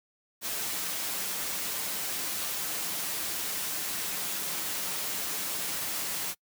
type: noise with comb filter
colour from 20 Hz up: white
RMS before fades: -33 dBFS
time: 0.41-6.35 s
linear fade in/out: 50 ms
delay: 8.1 ms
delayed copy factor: -0.5
effects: noise-tail reverb RT60 0.1 s tail -26 dB re dry + high-pass 100 Hz 12 dB/octave